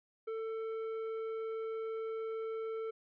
triangle tone with tanh clipping, 445.6 Hz, A4, 22 cents sharp, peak -38 dBFS, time 0.27-2.91 s, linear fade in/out 10 ms, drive 13 dB, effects none

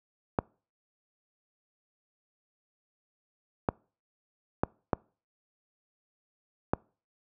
clicks, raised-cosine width 1 ms, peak -10 dBFS, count 5, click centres 0.388 / 3.688 / 4.635 / 4.932 / 6.735 s, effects noise-tail reverb RT60 0.4 s tail -26 dB re dry + high-pass 60 Hz 12 dB/octave

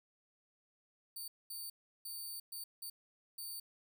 5% pulse tone bursts at uneven times, 4578 Hz, D8, 45 cents flat, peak -36 dBFS, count 6, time 1.16-1.28 / 1.5-1.7 / 2.05-2.4 / 2.52-2.64 / 2.82-2.9 / 3.38-3.6 s, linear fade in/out 5 ms, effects 13-bit

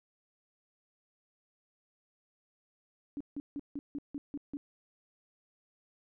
sine tone bursts, 285.7 Hz, D4, 48 cents flat, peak -35 dBFS, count 8, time 3.17-4.57 s, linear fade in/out 0 ms, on 35 ms, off 160 ms, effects none

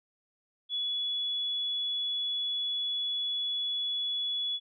sine tone, 3400 Hz, G#7, 40 cents sharp, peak -29 dBFS, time 0.69-4.6 s, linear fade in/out 50 ms, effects none

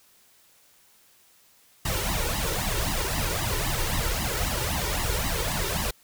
pink noise with flanger, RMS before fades -27 dBFS, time 1.85-5.91 s, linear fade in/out 5 ms, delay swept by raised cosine 1 to 2.2 ms, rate 3.8 Hz, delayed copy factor +0.95, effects white hiss -59 dBFS RMS until 6.03 s

